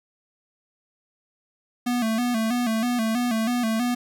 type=tone with vibrato; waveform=square; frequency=233.1 Hz; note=A#3; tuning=in tune; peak=-22 dBFS; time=1.86-3.95 s; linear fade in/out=10 ms; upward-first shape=square; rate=3.1 Hz; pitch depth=82 cents each way; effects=9-bit